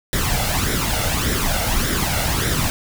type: noise with flanger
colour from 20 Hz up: pink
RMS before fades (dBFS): -20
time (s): 0.13-2.7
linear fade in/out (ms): 0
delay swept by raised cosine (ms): 0.54 to 1.46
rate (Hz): 1.7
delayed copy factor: +0.6
effects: none